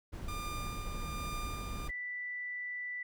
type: noise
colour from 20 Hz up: brown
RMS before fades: -40 dBFS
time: 0.12-1.91 s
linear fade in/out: 20 ms
type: tone with tremolo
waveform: sawtooth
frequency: 1200 Hz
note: D6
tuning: 37 cents sharp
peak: -36 dBFS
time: 0.28-1.88 s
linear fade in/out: 5 ms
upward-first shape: sine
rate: 1.2 Hz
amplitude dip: 45%
type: tone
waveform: sine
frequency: 1975.5 Hz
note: B6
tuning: in tune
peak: -37 dBFS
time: 1.89-3.03 s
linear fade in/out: 5 ms
effects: none